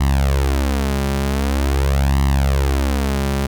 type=tone with flanger; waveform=sawtooth; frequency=68.5 Hz; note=C#2; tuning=20 cents flat; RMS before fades=-17 dBFS; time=0-3.47 s; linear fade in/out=10 ms; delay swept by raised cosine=1 to 5.1 ms; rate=0.45 Hz; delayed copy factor=+0.85; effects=none